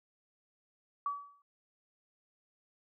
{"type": "tone with exponential decay", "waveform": "sine", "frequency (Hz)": 1143, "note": "D6", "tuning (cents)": -47, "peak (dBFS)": -29, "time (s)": [1.06, 1.42], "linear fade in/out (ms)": 2, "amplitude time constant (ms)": 78, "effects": []}